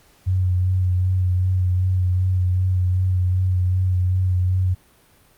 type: tone with vibrato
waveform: sine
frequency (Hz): 91.8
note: F#2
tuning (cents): -13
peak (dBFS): -16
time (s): 0.26-4.75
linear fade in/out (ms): 20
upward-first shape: sine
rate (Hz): 2.6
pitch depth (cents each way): 24
effects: pink hiss -55 dBFS RMS until 5.37 s + Opus 48 kbps